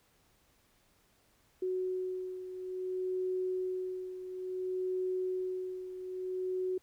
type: beating tone pair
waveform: sine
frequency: 369.9 / 370.48 Hz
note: F#4 / F#4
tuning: 0 / +2 cents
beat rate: 0.58 Hz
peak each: -34 / -40 dBFS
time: 1.62-6.78 s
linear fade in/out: 5 ms
effects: pink hiss -69 dBFS RMS until 6.82 s